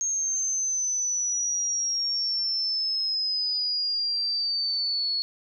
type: exponential sweep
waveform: sine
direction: down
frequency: 6480 to 4365 Hz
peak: -24 dBFS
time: 0.01-5.22 s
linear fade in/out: 0 ms
effects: none